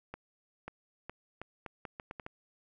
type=accelerating click train; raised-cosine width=0.5 ms; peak=-26 dBFS; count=10; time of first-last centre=0.14-2.264 s; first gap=540 ms; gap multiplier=0.77; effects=none